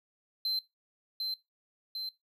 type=tone with echo; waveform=triangle; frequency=4100 Hz; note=C8; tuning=36 cents flat; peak=-28 dBFS; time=0.45-0.59 s; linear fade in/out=2 ms; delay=750 ms; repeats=2; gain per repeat=-3 dB; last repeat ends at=2.09 s; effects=noise-tail reverb RT60 0.2 s tail -20 dB re dry